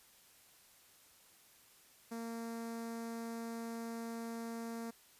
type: tone with notch filter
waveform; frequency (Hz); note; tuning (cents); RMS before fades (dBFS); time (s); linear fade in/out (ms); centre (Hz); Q
sawtooth; 230; A#3; -23; -43; 2.11-4.91; 10; 3000; 0.97
effects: white hiss -64 dBFS RMS until 5.19 s + resampled to 32000 Hz

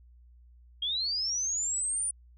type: linear sweep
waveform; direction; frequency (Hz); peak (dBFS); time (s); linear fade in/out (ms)
sine; up; 3204 to 9480; -28; 0.82-2.11; 5
effects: added 60 Hz sine -53 dBFS peak until 2.37 s

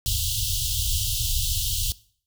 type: band-stop noise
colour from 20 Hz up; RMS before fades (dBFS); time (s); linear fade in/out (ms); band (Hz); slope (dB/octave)
pink; -25; 0.06-1.92; 0; 120 to 2900; 96
effects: noise-tail reverb RT60 0.5 s tail -20 dB re dry

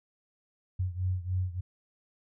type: beating tone pair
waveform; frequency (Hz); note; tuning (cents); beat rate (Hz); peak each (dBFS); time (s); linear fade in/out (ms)
sine; 90.8 / 94.2; F#2 / F#2; -32 / +32; 3.4; -30 / -33; 0.79-1.61; 10
effects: none

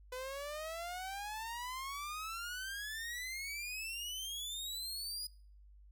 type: exponential sweep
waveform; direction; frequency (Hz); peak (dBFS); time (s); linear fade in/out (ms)
sawtooth; up; 499.1 to 4978; -37; 0.12-5.27; 5
effects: noise-tail reverb RT60 0.5 s tail -23 dB re dry + added 50 Hz sine -56 dBFS peak until 5.91 s

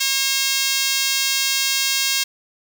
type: tone with high-pass filter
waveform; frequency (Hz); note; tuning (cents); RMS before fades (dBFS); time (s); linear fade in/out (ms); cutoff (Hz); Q
5% pulse; 540; C#5; -45; -20; 0-2.24; 10; 2300; 0.62
effects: none

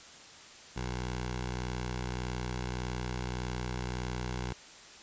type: tone with notch filter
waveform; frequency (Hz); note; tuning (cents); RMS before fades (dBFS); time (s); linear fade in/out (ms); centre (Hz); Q
10% pulse; 61.7; B1; -1; -36; 0.76-4.53; 5; 260; 1.5
effects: white hiss -51 dBFS RMS until 5.02 s + resampled to 16000 Hz

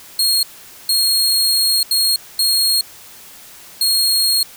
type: tone bursts at uneven times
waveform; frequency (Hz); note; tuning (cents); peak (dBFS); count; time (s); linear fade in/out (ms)
sawtooth; 4269; C8; +34; -10; 5; 0.19-0.43 / 0.89-1.83 / 1.91-2.16 / 2.39-2.81 / 3.81-4.43; 2
effects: white hiss -40 dBFS RMS until 4.56 s

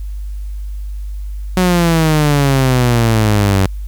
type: exponential sweep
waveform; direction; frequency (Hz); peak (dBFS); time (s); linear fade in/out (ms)
sawtooth; down; 185.4 to 94.5; -6; 1.57-3.66; 0
effects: added 50 Hz sine -21 dBFS peak until 3.87 s + white hiss -51 dBFS RMS until 3.87 s

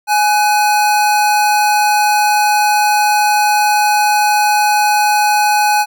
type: tone pair together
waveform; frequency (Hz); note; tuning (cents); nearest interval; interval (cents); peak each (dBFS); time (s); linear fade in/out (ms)
square; 838 / 1501.8; G#5 / F#6; +15 / +25; minor seventh; 1010; -11 / -20; 0.07-5.86; 50
effects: none

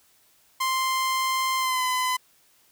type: tone with pitch glide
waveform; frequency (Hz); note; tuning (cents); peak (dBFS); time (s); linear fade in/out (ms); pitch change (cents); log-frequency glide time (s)
sawtooth; 1046.5 to 1013.2; C6 to B5; 0 to +44; -19; 0.6-2.17; 10; -56; 1.58-1.84
effects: white hiss -61 dBFS RMS until 2.71 s

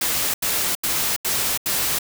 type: noise bursts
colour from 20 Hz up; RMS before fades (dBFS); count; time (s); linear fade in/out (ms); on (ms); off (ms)
white; -22; 5; 0.01-1.988; 5; 330; 82
effects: none

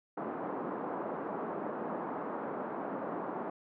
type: band-pass noise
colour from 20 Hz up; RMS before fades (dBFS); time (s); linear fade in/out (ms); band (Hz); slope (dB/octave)
pink; -38; 0.17-3.5; 5; 220 to 1200; 24
effects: none

